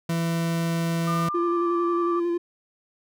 40% pulse tone, 166.8 Hz, E3, 21 cents sharp, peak -22 dBFS, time 0.09-1.29 s, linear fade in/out 5 ms
sine tone with pitch glide, 1200 to 1168.5 Hz, D6 to D6, +37 to -9 cents, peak -26 dBFS, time 1.07-2.2 s, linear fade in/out 10 ms, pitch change -46 cents, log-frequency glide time 1.24-1.71 s
triangle tone with vibrato, 344.7 Hz, F4, 23 cents flat, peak -20 dBFS, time 1.34-2.38 s, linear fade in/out 10 ms, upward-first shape square, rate 11 Hz, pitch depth 17 cents each way
effects none

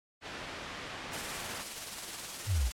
white low-pass noise, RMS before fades -43 dBFS, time 0.21-1.65 s, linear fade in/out 50 ms, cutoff 2600 Hz, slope 12 dB/octave
white noise with tremolo, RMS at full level -39 dBFS, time 1.13-2.72 s, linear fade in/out 2 ms, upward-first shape sine, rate 19 Hz, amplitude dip 35%
sine exponential sweep, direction down, 113.3 to 51.91 Hz, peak -26 dBFS, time 2.46-2.71 s, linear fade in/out 50 ms
effects low-pass 10000 Hz 12 dB/octave + AAC 64 kbps

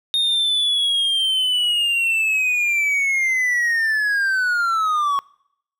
triangle linear sweep, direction down, 3700 to 1105 Hz, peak -15 dBFS, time 0.14-5.19 s, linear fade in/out 0 ms, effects noise-tail reverb RT60 0.7 s tail -24 dB re dry

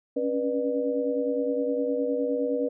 sine tone cluster, 273.8 / 283.5 / 487.2 / 599 Hz, C#4 / C#4 / B4 / D5, -21 / +39 / -24 / +34 cents, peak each -30 / -34 / -26 / -32 dBFS, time 0.16-2.69 s, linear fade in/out 10 ms, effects none

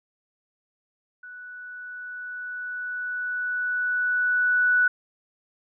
sine tone with level ramp, 1480 Hz, F#6, in tune, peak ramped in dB -39 to -16 dBFS, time 1.23-4.88 s, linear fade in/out 5 ms, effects none

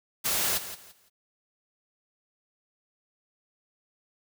white noise with echo, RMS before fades -27 dBFS, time 0.24-0.59 s, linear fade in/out 20 ms, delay 170 ms, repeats 3, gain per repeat -12 dB, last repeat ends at 1.1 s, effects none

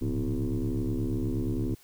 sine tone with frequency modulation, 110.1 Hz, A2, 2 cents sharp, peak -25 dBFS, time 0.01-1.75 s, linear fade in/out 10 ms, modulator 70.6 Hz, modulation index 3.6, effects tanh soft clip ceiling -22 dBFS + white hiss -58 dBFS RMS until 1.83 s

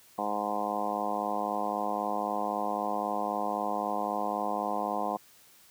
harmonic tone, 103.83 Hz, G#2, in tune, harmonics 2 / 3 / 4 / 5 / 6 / 7 / 8 / 9 / 10, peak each -39 / -40 / -43 / -38 / -39 / -33 / -37 / -38 / -37 dBFS, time 0.18-5.17 s, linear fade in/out 5 ms, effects white hiss -58 dBFS RMS until 5.7 s + high-pass 60 Hz 12 dB/octave

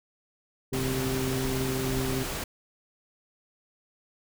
harmonic tone, 130.81 Hz, C3, in tune, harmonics 1 / 2 / 3, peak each -32 / -32 / -32 dBFS, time 0.72-2.24 s, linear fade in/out 10 ms
pink noise, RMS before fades -33 dBFS, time 0.73-2.44 s, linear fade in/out 5 ms
effects none

